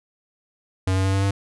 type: tone with pitch steps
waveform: square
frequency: 94 / 95.15 / 96.31 / 97.48 / 98.67 Hz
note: F#2 / F#2 / G2 / G2 / G2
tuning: +28 / +49 / -30 / -9 / +12 cents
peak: -19 dBFS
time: 0.87-1.31 s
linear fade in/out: 5 ms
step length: 88 ms
effects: resampled to 24000 Hz